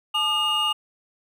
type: tone cluster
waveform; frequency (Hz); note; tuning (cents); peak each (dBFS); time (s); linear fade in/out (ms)
triangle; 862 / 1214 / 2849; A5 / D#6 / F7; -36 / -43 / +34; -28 / -25 / -20; 0.14-0.73; 10
effects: none